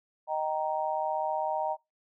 sine chord, Eb major, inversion none, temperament just, 622.3 / 777.8 / 933.4 Hz, Eb5 / G5 / Bb5, 0 / -14 / +2 cents, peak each -32 dBFS, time 0.27-1.77 s, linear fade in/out 50 ms, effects noise-tail reverb RT60 0.2 s tail -23 dB re dry

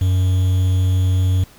triangle tone with quantisation, 92.5 Hz, F#2, in tune, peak -11 dBFS, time 0.01-1.44 s, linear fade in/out 5 ms, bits 6, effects pink hiss -47 dBFS RMS until 1.58 s

